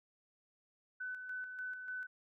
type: tone with tremolo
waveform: sine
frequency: 1505 Hz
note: F#6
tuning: 29 cents sharp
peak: -39 dBFS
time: 1-2.07 s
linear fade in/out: 10 ms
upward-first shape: square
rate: 3.4 Hz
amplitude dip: 45%
effects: none

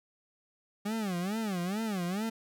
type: tone with vibrato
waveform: 40% pulse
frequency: 197.7 Hz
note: G3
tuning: 15 cents sharp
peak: -30 dBFS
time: 0.85-2.3 s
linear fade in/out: 10 ms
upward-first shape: sine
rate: 2.3 Hz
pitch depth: 230 cents each way
effects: none

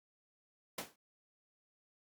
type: noise with exponential decay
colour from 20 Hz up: pink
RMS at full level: -36 dBFS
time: 0.78-0.96 s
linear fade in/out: 5 ms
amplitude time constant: 38 ms
effects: high-pass 200 Hz 12 dB/octave + Opus 48 kbps

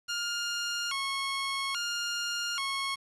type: tone with vibrato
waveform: 15% pulse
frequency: 1242 Hz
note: D#6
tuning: 3 cents flat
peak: -24 dBFS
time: 0.08-2.96 s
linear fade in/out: 20 ms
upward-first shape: square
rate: 0.6 Hz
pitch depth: 220 cents each way
effects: resampled to 24000 Hz + 9-bit

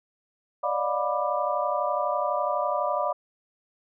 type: tone cluster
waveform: sine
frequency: 576 / 608 / 714 / 986 / 1184 Hz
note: D5 / D#5 / F5 / B5 / D6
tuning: -34 / -40 / +38 / -3 / +14 cents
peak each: -30 dBFS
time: 0.63-3.13 s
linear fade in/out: 10 ms
effects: none

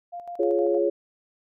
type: tone with tremolo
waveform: sine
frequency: 698.5 Hz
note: F5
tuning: in tune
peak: -32 dBFS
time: 0.12-0.79 s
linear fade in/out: 20 ms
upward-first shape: square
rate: 6.4 Hz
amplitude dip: 60%
type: chord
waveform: sine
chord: Db major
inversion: first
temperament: just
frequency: 346.5 / 415.8 / 554.4 Hz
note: F4 / Ab4 / Db5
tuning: -14 / +2 / 0 cents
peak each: -24 dBFS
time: 0.39-0.9 s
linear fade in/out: 10 ms
effects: none

